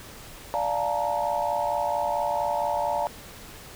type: chord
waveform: sine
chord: Bb major seventh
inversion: first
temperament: equal with one note detuned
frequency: 587.3 / 698.5 / 867.9 / 932.3 Hz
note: D5 / F5 / A5 / Bb5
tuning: 0 / 0 / -24 / 0 cents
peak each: -29 dBFS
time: 0.54-3.07 s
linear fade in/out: 0 ms
effects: pink hiss -44 dBFS RMS until 3.75 s